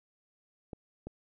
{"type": "clicks", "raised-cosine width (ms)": 2, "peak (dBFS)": -27, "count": 2, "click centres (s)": [0.732, 1.07], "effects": []}